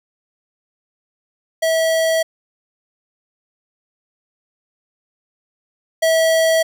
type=tone pair in turn; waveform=square; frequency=649 / 649 Hz; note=E5 / E5; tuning=-27 / -27 cents; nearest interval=unison; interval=0 cents; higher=neither; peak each=-15 / -13 dBFS; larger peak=second; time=1.62-2.23 / 6.02-6.63 s; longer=neither; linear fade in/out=10 ms; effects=none